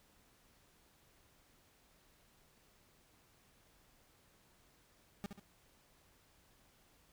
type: tone with echo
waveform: 40% pulse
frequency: 201.1 Hz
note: G3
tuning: 44 cents sharp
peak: -38 dBFS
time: 5.24-5.26 s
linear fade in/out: 0 ms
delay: 68 ms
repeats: 2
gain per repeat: -7 dB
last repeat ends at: 5.396 s
effects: pink hiss -69 dBFS RMS until 7.12 s